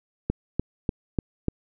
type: click train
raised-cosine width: 3 ms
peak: -10 dBFS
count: 5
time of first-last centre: 0.3-1.483 s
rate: 3.38 Hz
effects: none